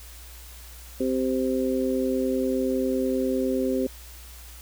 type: harmonic tone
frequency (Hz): 130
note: C3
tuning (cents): -11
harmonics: 2 / 3 / 4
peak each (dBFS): -25 / -27 / -28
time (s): 1-3.87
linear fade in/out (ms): 5
effects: added 60 Hz sine -43 dBFS peak until 4.61 s + white hiss -47 dBFS RMS until 4.61 s